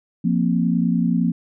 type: chord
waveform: sine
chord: F suspended fourth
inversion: none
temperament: equal with one note detuned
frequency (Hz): 174.61 / 233.1 / 263.7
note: F3 / Bb3 / C4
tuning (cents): 0 / 0 / +14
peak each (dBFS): -19 / -20 / -24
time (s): 0.24-1.32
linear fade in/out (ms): 10
effects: none